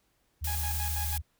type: tone with pitch glide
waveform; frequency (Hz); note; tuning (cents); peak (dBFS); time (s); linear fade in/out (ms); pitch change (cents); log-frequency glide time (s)
sine; 77.6 to 76.36; D#2 to D#2; -4 to -32; -31; 0.41-1.22; 20; -28; 0.53-1.04
type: noise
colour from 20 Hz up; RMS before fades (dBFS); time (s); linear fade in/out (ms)
blue; -35; 0.44-1.18; 5
type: tone with tremolo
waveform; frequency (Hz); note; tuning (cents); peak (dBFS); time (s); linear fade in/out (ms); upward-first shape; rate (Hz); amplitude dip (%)
sawtooth; 829; G#5; -3; -33; 0.47-1.17; 5; square; 6.1; 70
effects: pink hiss -72 dBFS RMS until 1.39 s